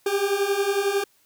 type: beating tone pair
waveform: 40% pulse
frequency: 392 / 403 Hz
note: G4 / G4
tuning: 0 / +48 cents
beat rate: 11 Hz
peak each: -25 / -22 dBFS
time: 0.06-1.04 s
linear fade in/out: 5 ms
effects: white hiss -62 dBFS RMS until 1.25 s